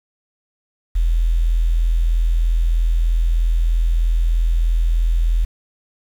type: tone with quantisation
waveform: sine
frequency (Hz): 41.58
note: E1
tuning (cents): +16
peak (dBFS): -13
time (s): 0.95-5.45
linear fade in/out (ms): 10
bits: 7
effects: none